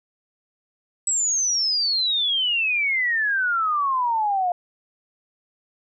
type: exponential sweep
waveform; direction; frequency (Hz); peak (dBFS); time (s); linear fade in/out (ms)
sine; down; 7900 to 698.5; -19; 1.07-4.52; 2
effects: none